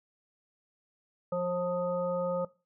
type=harmonic tone with a mistuned harmonic; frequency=178.1 Hz; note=F3; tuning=34 cents sharp; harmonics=1 / 3 / 5 / 7; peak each=-36 / -29 / -42 / -39 dBFS; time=1.32-2.45 s; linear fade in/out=5 ms; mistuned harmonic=1; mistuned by=-19 cents; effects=noise-tail reverb RT60 0.3 s tail -20 dB re dry